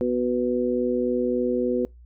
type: harmonic tone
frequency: 123.47 Hz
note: B2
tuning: in tune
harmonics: 2 / 3 / 4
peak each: -25 / -25 / -25 dBFS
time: 0.01-1.85 s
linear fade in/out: 0 ms
effects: noise-tail reverb RT60 0.2 s tail -25 dB re dry + added 60 Hz sine -45 dBFS peak until 2.05 s